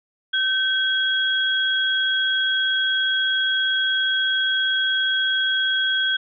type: tone pair together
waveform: sine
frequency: 1542 / 3305 Hz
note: G6 / G#7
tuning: -29 / -9 cents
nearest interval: octave + minor second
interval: 1320 cents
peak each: -21 dBFS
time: 0.33-6.17 s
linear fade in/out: 10 ms
effects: none